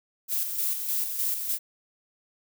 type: noise with tremolo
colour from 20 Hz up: violet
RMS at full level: -27 dBFS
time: 0.28-1.59 s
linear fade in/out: 50 ms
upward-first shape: square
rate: 3.3 Hz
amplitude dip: 45%
effects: none